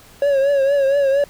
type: tone with vibrato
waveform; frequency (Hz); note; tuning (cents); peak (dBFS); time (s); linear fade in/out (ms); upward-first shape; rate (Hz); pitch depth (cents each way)
triangle; 554.4; C#5; 0; -11; 0.22-1.24; 2; triangle; 4.3; 71
effects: pink hiss -46 dBFS RMS until 1.29 s